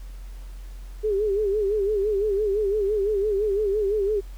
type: tone with vibrato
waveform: sine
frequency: 410 Hz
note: G#4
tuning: 22 cents flat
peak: -20 dBFS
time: 1.03-4.21 s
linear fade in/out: 20 ms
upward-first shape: sine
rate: 5.9 Hz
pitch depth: 100 cents each way
effects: added 44 Hz sine -35 dBFS peak until 4.37 s + pink hiss -54 dBFS RMS until 4.37 s